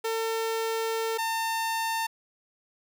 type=tone pair in turn; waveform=sawtooth; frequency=450 / 900 Hz; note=A4 / A5; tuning=+39 / +39 cents; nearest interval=octave; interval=1200 cents; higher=second; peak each=-23 dBFS; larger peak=neither; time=0.04-1.18 / 1.18-2.07 s; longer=first; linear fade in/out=10 ms; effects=none